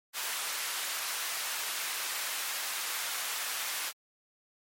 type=high-pass noise; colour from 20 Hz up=pink; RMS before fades=-35 dBFS; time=0.13-3.93 s; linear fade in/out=50 ms; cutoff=1200 Hz; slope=12 dB/octave; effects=MP3 64 kbps